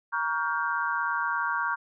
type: chord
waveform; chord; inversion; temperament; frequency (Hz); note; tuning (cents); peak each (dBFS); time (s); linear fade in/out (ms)
sine; G half-diminished seventh; first; just; 940.8 / 1128.9 / 1411.2 / 1568; Bb5 / Db6 / F6 / G6; +16 / +31 / +18 / 0; -31; 0.12-1.76; 20
effects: none